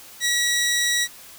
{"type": "tone", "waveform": "15% pulse", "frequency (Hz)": 1924, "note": "B6", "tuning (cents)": -46, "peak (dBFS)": -13, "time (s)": [0.2, 1.08], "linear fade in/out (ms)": 50, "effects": ["white hiss -44 dBFS RMS until 1.38 s"]}